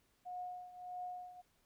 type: tone with tremolo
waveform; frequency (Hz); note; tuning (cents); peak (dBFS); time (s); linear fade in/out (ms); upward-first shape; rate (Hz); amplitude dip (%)
sine; 723; F#5; -40; -40; 0.25-1.42; 20; triangle; 1.6; 80
effects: pink hiss -75 dBFS RMS until 1.65 s